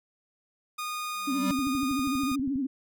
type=tone; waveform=sawtooth; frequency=1229 Hz; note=D#6; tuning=22 cents flat; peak=-28 dBFS; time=0.78-2.36 s; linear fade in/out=10 ms
type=tone with exponential growth; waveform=square; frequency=194.4 Hz; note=G3; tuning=14 cents flat; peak=-26 dBFS; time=1.15-1.51 s; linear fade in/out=0 ms; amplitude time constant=78 ms
type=tone with vibrato; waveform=sine; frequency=270 Hz; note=C#4; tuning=45 cents flat; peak=-26 dBFS; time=1.27-2.67 s; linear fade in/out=10 ms; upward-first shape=sine; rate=13 Hz; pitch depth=110 cents each way
type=click train; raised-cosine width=5 ms; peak=-30 dBFS; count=13; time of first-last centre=1.59-2.558 s; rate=12.4 Hz
effects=none